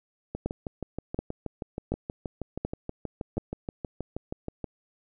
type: two click trains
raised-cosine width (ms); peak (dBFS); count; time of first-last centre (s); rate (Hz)
2; -19 / -15; 28 / 5; 0.35-4.643 / 0.46-3.38; 6.29 / 1.37
effects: none